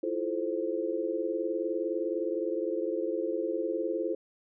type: chord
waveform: sine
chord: F major seventh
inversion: third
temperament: equal with one note detuned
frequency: 329.6 / 349.2 / 433.4 / 523.3 Hz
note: E4 / F4 / A4 / C5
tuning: 0 / 0 / -26 / 0 cents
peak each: -34 dBFS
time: 0.03-4.15 s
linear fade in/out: 5 ms
effects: none